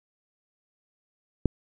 click, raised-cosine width 3 ms, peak -8 dBFS, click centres 1.457 s, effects none

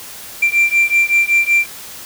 sine beating tone pair, 2358 / 2363.3 Hz, D7 / D7, +6 / +10 cents, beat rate 5.3 Hz, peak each -12 dBFS, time 0.42-1.66 s, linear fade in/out 10 ms, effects tanh soft clip ceiling -7 dBFS + white hiss -33 dBFS RMS until 2.05 s

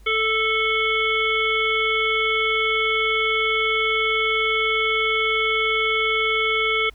harmonic tone with a mistuned harmonic, 440 Hz, A4, in tune, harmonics 1 / 3 / 5 / 7 / 8, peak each -25 / -25 / -21 / -29 / -29 dBFS, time 0.06-6.9 s, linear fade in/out 10 ms, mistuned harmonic 8, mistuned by -63 cents, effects added 50 Hz sine -44 dBFS peak until 6.94 s + pink hiss -58 dBFS RMS until 6.94 s

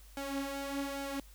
sawtooth tone with flanger, 277.2 Hz, C#4, in tune, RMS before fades -38 dBFS, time 0.17-1.2 s, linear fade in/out 2 ms, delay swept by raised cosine 1.3 to 5.9 ms, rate 1.2 Hz, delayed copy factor +0.6, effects added 50 Hz sine -53 dBFS peak until 1.34 s + white hiss -61 dBFS RMS until 1.34 s

